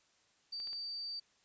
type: tone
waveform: sine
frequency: 4630 Hz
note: D8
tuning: 25 cents flat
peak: -39 dBFS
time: 0.52-1.2 s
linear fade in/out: 10 ms
type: clicks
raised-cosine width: 0.2 ms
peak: -38 dBFS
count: 3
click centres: 0.601 / 0.673 / 0.731 s
effects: white hiss -71 dBFS RMS until 1.44 s + resampled to 16000 Hz